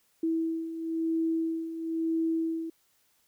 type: beating tone pair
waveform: sine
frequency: 325.4 / 326.4 Hz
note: E4 / E4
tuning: -22 / -17 cents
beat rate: 1 Hz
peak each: -34 / -28 dBFS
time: 0.23-2.7 s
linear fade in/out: 5 ms
effects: white hiss -69 dBFS RMS until 3.27 s